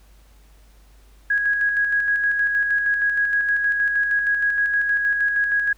sine tone with tremolo, 1655 Hz, G#6, 6 cents flat, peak -16 dBFS, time 1.3-5.73 s, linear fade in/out 5 ms, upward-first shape square, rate 6.4 Hz, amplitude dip 35%, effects added 50 Hz sine -48 dBFS peak until 5.77 s + pink hiss -58 dBFS RMS until 5.77 s

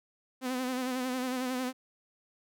sawtooth tone with vibrato, 254.7 Hz, C4, 46 cents flat, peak -27 dBFS, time 0.41-1.73 s, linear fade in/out 50 ms, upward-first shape sine, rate 11 Hz, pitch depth 45 cents each way, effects none

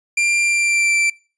45% pulse tone with pitch glide, 2380 to 2343 Hz, D7 to D7, +22 to -5 cents, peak -14 dBFS, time 0.17-1.1 s, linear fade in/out 5 ms, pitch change -27 cents, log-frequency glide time 0.4-0.95 s, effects noise-tail reverb RT60 0.4 s tail -25 dB re dry + resampled to 22050 Hz

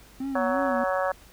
triangle tone with vibrato, 256.6 Hz, C4, 34 cents flat, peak -26 dBFS, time 0.2-0.84 s, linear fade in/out 5 ms, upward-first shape sine, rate 3 Hz, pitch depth 120 cents each way
harmonic tone, 186.5 Hz, F#3, 14 cents sharp, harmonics 3 / 4 / 5 / 6 / 7 / 8 / 9, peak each -26 / -30 / -34 / -32 / -34 / -38 / -34 dBFS, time 0.35-1.12 s, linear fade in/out 5 ms
effects added 50 Hz sine -53 dBFS peak until 1.32 s + pink hiss -53 dBFS RMS until 1.32 s

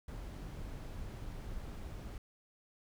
brown noise, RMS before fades -44 dBFS, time 0.08-2.18 s, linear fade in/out 2 ms, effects none

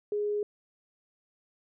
sine tone, 415.3 Hz, G#4, in tune, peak -27 dBFS, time 0.12-0.43 s, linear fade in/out 2 ms, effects none

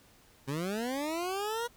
20% pulse linear sweep, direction up, 130.3 to 484.7 Hz, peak -27 dBFS, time 0.47-1.68 s, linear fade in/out 20 ms, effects pink hiss -61 dBFS RMS until 1.76 s

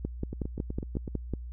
two click trains, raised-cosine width 3 ms, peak -22 / -18 dBFS, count 7 / 8, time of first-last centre 0.33-1.078 / 0.05-1.337 s, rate 8.02 / 5.44 Hz, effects added 60 Hz sine -37 dBFS peak until 1.52 s

